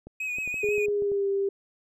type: clicks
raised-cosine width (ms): 2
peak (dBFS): -29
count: 10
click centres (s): 0.07 / 0.385 / 0.476 / 0.542 / 0.643 / 0.688 / 0.781 / 0.884 / 1.022 / 1.118
type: tone with vibrato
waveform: triangle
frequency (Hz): 2506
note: D#7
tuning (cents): +12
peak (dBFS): -27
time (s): 0.2-0.86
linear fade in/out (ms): 5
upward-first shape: sine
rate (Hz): 6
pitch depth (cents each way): 40
type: tone with pitch glide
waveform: sine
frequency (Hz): 415.3 to 395.2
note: G#4 to G4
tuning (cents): 0 to +14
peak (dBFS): -23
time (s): 0.63-1.49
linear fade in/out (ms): 5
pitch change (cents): -86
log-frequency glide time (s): 0.83-1.28
effects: none